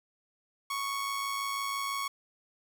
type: tone with amplitude modulation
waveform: sawtooth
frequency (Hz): 1108.7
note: C#6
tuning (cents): 0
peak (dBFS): -26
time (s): 0.7-2.08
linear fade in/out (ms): 5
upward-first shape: sine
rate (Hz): 106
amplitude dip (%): 40
effects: none